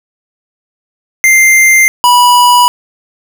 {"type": "tone pair in turn", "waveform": "square", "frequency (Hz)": [2093, 978.4], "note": ["C7", "B5"], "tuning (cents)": [0, -16], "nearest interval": "octave + minor second", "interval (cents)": 1316, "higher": "first", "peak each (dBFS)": -4, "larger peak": "neither", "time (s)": [[1.24, 1.88], [2.04, 2.68]], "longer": "neither", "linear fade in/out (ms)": 0, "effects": []}